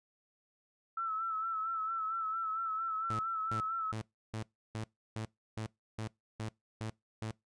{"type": "tone with vibrato", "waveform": "sine", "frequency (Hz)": 1318.5, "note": "E6", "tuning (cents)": 0, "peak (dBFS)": -33, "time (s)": [0.97, 3.92], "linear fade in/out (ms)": 5, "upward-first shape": "sine", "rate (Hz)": 4.4, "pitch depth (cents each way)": 45}
{"type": "tone bursts", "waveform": "sawtooth", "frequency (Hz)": 110, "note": "A2", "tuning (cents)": 0, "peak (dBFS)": -33, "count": 11, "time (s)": [3.1, 7.312], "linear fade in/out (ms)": 0, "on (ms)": 92, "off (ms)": 320}
{"effects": ["noise-tail reverb RT60 0.2 s tail -24 dB re dry", "resampled to 22050 Hz"]}